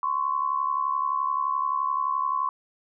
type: tone pair together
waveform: sine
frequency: 1037.1 / 1108.7 Hz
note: C6 / C#6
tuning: -16 / 0 cents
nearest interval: minor second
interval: 116 cents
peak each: -26 dBFS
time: 0.03-2.49 s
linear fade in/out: 2 ms
effects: none